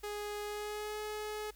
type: tone with pitch glide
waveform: sawtooth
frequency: 415.3 to 424.3 Hz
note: G#4 to G#4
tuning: 0 to +37 cents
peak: -34 dBFS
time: 0.03-1.51 s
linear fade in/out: 10 ms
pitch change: +37 cents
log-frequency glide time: 0.43-0.99 s
effects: added 50 Hz sine -57 dBFS peak until 1.55 s + white hiss -64 dBFS RMS until 1.55 s